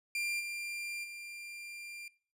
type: tone with level steps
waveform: 40% pulse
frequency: 2385 Hz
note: D7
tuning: 26 cents sharp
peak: -32 / -37 / -43 dBFS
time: 0.15-2.08 s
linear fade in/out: 2 ms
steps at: 0.39 / 1.03 s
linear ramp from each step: 20 ms
effects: noise-tail reverb RT60 0.4 s tail -20 dB re dry + resampled to 32000 Hz